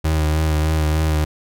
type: tone with vibrato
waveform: 35% pulse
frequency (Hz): 77.78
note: D#2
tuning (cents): 0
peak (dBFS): -14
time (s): 0.04-1.25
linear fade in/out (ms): 10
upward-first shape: sine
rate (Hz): 3.3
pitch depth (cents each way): 27
effects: none